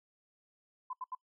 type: tone bursts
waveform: sine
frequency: 1015 Hz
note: B5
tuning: 47 cents sharp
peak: -37 dBFS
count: 3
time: 0.9-1.15 s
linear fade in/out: 5 ms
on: 32 ms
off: 77 ms
effects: noise-tail reverb RT60 0.1 s tail -22 dB re dry